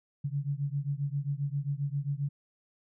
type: beating tone pair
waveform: sine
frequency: 138.59 / 146.09 Hz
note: C#3 / D3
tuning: 0 / -9 cents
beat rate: 7.5 Hz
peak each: -32 / -33 dBFS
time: 0.24-2.29 s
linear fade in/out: 10 ms
effects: none

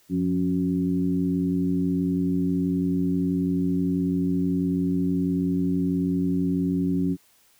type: harmonic tone with a mistuned harmonic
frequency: 92.3 Hz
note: F#2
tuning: 4 cents flat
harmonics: 1 / 2 / 3 / 4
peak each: -35 / -24 / -24 / -34 dBFS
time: 0.09-7.17 s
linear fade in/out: 50 ms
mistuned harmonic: 2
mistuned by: -59 cents
effects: white hiss -60 dBFS RMS until 7.59 s

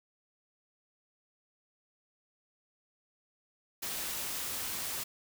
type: noise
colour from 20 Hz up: white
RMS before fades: -37 dBFS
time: 3.82-5.04 s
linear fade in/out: 10 ms
effects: none

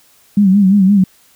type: tone with vibrato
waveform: sine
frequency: 196.1 Hz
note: G3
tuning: 1 cent sharp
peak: -6 dBFS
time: 0.37-1.04 s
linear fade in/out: 5 ms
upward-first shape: sine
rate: 5.8 Hz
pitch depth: 93 cents each way
effects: white hiss -50 dBFS RMS until 1.35 s

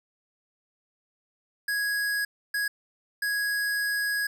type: tone bursts at uneven times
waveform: square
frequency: 1661.2 Hz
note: G#6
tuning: in tune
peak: -26 dBFS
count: 3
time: 1.68-2.25 / 2.54-2.68 / 3.22-4.27 s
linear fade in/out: 5 ms
effects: none

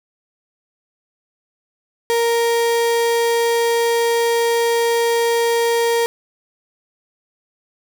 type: tone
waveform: 35% pulse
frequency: 466.2 Hz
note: A#4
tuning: in tune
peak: -13 dBFS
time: 2.1-6.06 s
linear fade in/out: 0 ms
effects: none

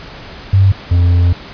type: tone pair in turn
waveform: sine / triangle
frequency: 97 / 87.62 Hz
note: G2 / F2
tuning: -18 / +6 cents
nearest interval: major second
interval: 176 cents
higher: first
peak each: -5 dBFS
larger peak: neither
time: 0.53-0.72 / 0.91-1.33 s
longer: second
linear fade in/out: 5 ms
effects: pink hiss -32 dBFS RMS until 1.53 s + resampled to 11025 Hz

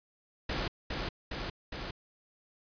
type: noise with echo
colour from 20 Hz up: pink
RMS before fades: -33 dBFS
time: 0.49-0.68 s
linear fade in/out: 5 ms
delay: 410 ms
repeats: 3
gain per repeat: -2 dB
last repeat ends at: 1.91 s
effects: resampled to 11025 Hz

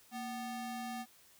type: ring-modulated tone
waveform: square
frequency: 493.9 Hz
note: B4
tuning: in tune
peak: -37 dBFS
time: 0.11-1.06 s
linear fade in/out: 50 ms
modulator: 262 Hz
effects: white hiss -63 dBFS RMS until 1.39 s

